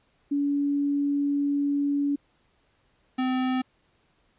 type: tone pair in turn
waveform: sine / square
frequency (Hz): 284.8 / 257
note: C#4 / C4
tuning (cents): +47 / -31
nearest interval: major second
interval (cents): 178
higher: first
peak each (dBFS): -22 / -24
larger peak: first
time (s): 0.31-2.16 / 3.18-3.62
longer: first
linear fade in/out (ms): 10
effects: pink hiss -67 dBFS RMS until 4.38 s + resampled to 8000 Hz